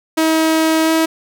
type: tone with pitch glide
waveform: sawtooth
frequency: 319.5 to 322.5 Hz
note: D#4 to E4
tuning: +46 to -38 cents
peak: -8 dBFS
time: 0.17-1.06 s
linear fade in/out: 10 ms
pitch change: +16 cents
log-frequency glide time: 0.84-0.91 s
effects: none